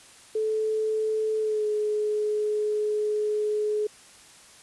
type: tone with pitch glide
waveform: sine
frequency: 435 to 422.9 Hz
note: A4 to G#4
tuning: -20 to +31 cents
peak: -23 dBFS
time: 0.35-3.87 s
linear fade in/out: 5 ms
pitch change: -49 cents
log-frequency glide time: 1.39-1.67 s
effects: white hiss -51 dBFS RMS until 4.62 s + resampled to 24000 Hz